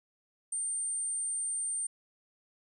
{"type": "tone", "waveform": "sine", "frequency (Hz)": 8870, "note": "C#9", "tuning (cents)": 0, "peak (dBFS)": -31, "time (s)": [0.52, 1.87], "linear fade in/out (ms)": 5, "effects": []}